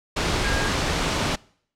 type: tone in noise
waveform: sine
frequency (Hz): 1626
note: G#6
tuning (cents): -37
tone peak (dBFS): -27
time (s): 0.44-0.69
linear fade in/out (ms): 10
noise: pink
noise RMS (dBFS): -23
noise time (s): 0.16-1.36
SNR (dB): -7
effects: noise-tail reverb RT60 0.6 s tail -24 dB re dry + low-pass 6000 Hz 12 dB/octave